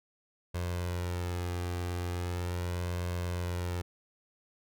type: tone with flanger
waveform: sawtooth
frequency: 88.2 Hz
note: F2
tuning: 18 cents sharp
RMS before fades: -34 dBFS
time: 0.54-3.82 s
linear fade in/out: 10 ms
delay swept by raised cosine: 1.9 to 2.54 ms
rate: 0.39 Hz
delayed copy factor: +0.55
effects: none